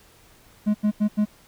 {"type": "tone bursts", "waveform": "triangle", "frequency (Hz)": 210, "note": "G#3", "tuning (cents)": 19, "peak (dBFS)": -15, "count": 4, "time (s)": [0.66, 1.255], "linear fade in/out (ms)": 20, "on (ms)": 85, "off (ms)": 85, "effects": ["pink hiss -54 dBFS RMS until 1.47 s"]}